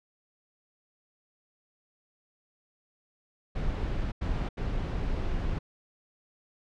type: noise bursts at uneven times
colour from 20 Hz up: brown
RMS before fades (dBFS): -30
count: 3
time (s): 3.55-4.12 / 4.21-4.49 / 4.57-5.59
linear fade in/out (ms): 10
effects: low-pass 4000 Hz 12 dB/octave